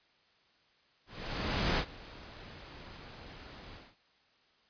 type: noise with ADSR envelope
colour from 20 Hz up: pink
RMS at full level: -29 dBFS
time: 1.06-3.96 s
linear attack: 720 ms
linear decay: 69 ms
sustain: -20 dB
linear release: 220 ms
effects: white hiss -68 dBFS RMS until 4.69 s + resampled to 11025 Hz